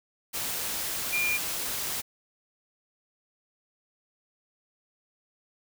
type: tone in noise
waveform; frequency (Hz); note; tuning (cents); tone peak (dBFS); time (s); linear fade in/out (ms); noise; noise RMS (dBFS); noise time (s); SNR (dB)
sine; 2405; D7; +41; -25; 1.12-1.38; 20; white; -32; 0.33-2.02; +4
effects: none